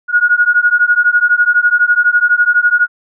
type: beating tone pair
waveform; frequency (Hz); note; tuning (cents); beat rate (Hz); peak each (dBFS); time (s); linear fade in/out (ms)
sine; 1440 / 1452; F#6 / F#6; -47 / -33; 12; -11; 0.08-2.88; 50
effects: none